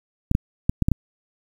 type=clicks; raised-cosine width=5 ms; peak=-5 dBFS; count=6; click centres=0.314 / 0.351 / 0.695 / 0.823 / 0.885 / 0.917 s; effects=7-bit